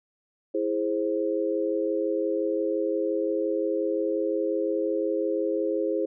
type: chord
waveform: sine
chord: E augmented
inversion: none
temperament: equal with one note detuned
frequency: 329.6 / 415.3 / 526.9 Hz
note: E4 / G#4 / B#4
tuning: 0 / 0 / +12 cents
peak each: -28 dBFS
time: 0.54-6.06 s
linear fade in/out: 10 ms
effects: none